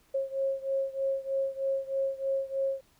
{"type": "beating tone pair", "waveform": "sine", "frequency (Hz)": [540, 543.2], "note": ["C#5", "C#5"], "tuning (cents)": [-45, -35], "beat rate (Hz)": 3.2, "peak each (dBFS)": [-30, -32], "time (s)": [0.14, 2.81], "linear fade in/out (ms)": 10, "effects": ["pink hiss -65 dBFS RMS until 2.99 s"]}